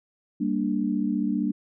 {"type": "chord", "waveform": "sine", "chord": "G minor", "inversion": "none", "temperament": "equal with one note detuned", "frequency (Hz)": [197.7, 233.1, 293.7], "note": ["G3", "Bb3", "D4"], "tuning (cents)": [15, 0, 0], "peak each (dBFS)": -27, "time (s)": [0.4, 1.52], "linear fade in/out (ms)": 10, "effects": []}